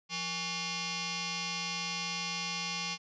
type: tone with frequency modulation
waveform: sine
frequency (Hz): 1124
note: C#6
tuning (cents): +24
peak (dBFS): -33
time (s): 0.09-2.98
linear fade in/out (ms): 50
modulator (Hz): 649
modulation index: 7.3
effects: none